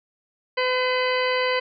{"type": "harmonic tone with a mistuned harmonic", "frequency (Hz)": 507, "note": "B4", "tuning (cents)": 45, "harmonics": [1, 2, 3, 4, 5, 6, 8, 9], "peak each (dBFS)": [-23, -27, -32, -27, -33, -32, -37, -35], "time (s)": [0.57, 1.6], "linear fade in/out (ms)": 10, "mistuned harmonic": 9, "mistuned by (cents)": 32, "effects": []}